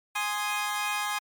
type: chord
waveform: 20% pulse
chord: Ab major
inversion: none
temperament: equal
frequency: 830.6 / 1046.5 / 1244.5 Hz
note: Ab5 / C6 / Eb6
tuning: 0 / 0 / 0 cents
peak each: -26 / -28 / -28 dBFS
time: 0.15-1.19 s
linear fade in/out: 10 ms
effects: MP3 96 kbps